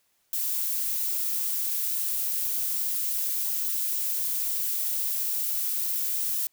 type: noise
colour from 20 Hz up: violet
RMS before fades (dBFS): -28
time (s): 0.33-6.47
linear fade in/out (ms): 2
effects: white hiss -70 dBFS RMS until 6.52 s